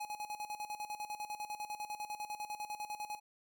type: tone with tremolo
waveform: square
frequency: 840 Hz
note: G#5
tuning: 19 cents sharp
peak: -39 dBFS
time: 0-3.2 s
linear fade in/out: 10 ms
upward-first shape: square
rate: 10 Hz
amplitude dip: 75%
effects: none